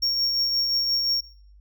triangle tone with tremolo, 5530 Hz, F8, 18 cents flat, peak -18 dBFS, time 0.02-1.21 s, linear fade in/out 10 ms, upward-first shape triangle, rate 5.7 Hz, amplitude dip 40%, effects noise-tail reverb RT60 0.5 s tail -19 dB re dry + added 50 Hz sine -48 dBFS peak until 1.6 s

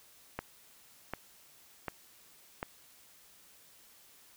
click train, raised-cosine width 0.5 ms, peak -20 dBFS, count 4, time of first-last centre 0.39-2.629 s, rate 1.34 Hz, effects white hiss -60 dBFS RMS until 4.36 s

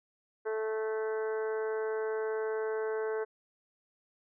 harmonic tone, 218.8 Hz, A3, 9 cents flat, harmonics 2 / 3 / 4 / 5 / 6 / 7 / 8 / 9, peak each -31 / -44 / -44 / -47 / -50 / -44 / -54 / -54 dBFS, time 0.45-3.25 s, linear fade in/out 20 ms, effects none

